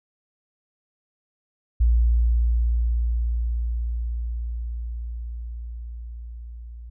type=tone with level ramp; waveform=sine; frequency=58.27 Hz; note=A#1; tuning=in tune; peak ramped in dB=-14 to -36 dBFS; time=1.8-6.9 s; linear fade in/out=10 ms; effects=none